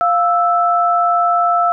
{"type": "tone pair together", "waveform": "sine", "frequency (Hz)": [698.5, 1318.6], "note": ["F5", "E6"], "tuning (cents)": [0, 0], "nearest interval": "major seventh", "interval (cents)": 1100, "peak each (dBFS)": -14, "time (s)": [0.01, 1.72], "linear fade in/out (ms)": 0, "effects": []}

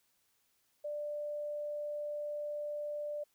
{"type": "tone", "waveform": "sine", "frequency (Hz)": 591, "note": "D5", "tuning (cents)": 11, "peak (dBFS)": -36, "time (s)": [0.84, 3.24], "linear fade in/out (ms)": 10, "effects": ["white hiss -75 dBFS RMS until 3.34 s"]}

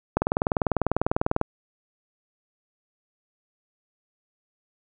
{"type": "click train", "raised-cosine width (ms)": 1, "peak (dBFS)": -7, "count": 26, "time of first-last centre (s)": [0.17, 1.414], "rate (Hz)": 20.1, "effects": []}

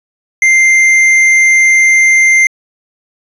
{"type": "tone with hard clipping", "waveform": "sine", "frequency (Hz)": 2093, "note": "C7", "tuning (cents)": 0, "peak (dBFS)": -6, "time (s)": [0.42, 2.47], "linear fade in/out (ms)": 2, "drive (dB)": 6, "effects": ["resampled to 32000 Hz"]}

